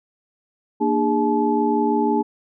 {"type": "tone cluster", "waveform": "sine", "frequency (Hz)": [233.5, 299.6, 409.6, 862], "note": ["A#3", "D4", "G#4", "A5"], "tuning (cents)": [3, 35, -24, -36], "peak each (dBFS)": -22, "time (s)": [0.8, 2.23], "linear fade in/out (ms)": 20, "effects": []}